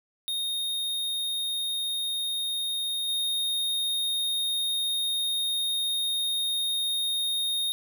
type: tone with level steps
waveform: square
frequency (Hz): 3703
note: A#7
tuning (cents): -12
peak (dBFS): -28 / -26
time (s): 0.28-7.72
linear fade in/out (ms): 0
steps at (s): 3.08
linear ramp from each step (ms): 10
effects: none